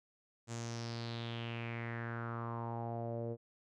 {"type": "tone with low-pass filter sweep", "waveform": "sawtooth", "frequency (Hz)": 116.54, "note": "A#2", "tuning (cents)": 0, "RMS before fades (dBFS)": -41, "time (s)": [0.47, 3.37], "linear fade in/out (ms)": 50, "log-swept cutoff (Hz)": [7500, 480], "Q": 4.5, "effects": []}